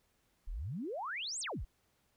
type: exponential two-way sweep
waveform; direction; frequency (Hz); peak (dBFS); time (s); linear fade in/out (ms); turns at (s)
sine; up then down; 30.48 to 8870 to 30.48; -37; 0.47-1.65; 10; 1.4
effects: pink hiss -75 dBFS RMS until 2.16 s